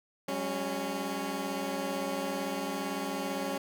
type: chord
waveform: 15% pulse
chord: F# suspended second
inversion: none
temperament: equal with one note detuned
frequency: 185 / 202.8 / 277.2 Hz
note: F#3 / G#3 / C#4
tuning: 0 / -41 / 0 cents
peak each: -33 / -31 / -28 dBFS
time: 0.28-3.58 s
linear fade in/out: 5 ms
effects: none